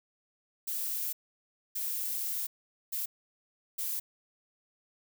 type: noise bursts at uneven times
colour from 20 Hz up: violet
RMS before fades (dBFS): -34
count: 4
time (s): 0.67-1.13 / 1.75-2.47 / 2.92-3.06 / 3.78-4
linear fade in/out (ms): 10
effects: none